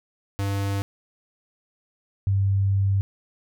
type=tone pair in turn; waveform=square / sine; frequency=99.3 / 98.1 Hz; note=G2 / G2; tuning=+23 / +2 cents; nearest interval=unison; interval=21 cents; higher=first; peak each=-24 / -18 dBFS; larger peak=second; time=0.39-0.82 / 2.27-3.01 s; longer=second; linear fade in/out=0 ms; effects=none